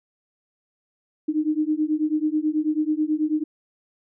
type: beating tone pair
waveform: sine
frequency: 302.7 / 311.9 Hz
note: D#4 / D#4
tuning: -48 / +4 cents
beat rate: 9.2 Hz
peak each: -23 dBFS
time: 1.28-3.44 s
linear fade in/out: 10 ms
effects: none